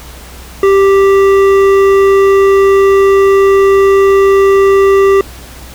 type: tone with hard clipping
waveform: sine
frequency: 392 Hz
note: G4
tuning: in tune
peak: -6 dBFS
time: 0.63-5.21 s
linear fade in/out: 2 ms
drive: 11 dB
effects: added 62 Hz sine -31 dBFS peak until 5.74 s + pink hiss -33 dBFS RMS until 5.74 s